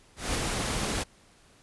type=noise with ADSR envelope; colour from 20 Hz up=pink; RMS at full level=-28 dBFS; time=0.16-1.04 s; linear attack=180 ms; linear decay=27 ms; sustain=-2 dB; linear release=18 ms; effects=pink hiss -59 dBFS RMS until 1.62 s + resampled to 24000 Hz